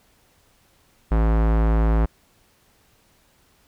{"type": "tone with low-pass filter", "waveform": "square", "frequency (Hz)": 55, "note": "A1", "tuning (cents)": 0, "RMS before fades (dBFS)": -18, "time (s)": [1.11, 2.06], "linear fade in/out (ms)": 10, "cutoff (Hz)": 1300, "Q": 0.95, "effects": ["pink hiss -60 dBFS RMS until 3.67 s"]}